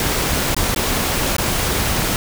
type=noise with dropouts; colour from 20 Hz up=pink; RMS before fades=-19 dBFS; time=0-2.16 s; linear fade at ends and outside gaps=1 ms; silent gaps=0.546-0.565 / 0.747-0.761 / 1.366-1.383 s; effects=none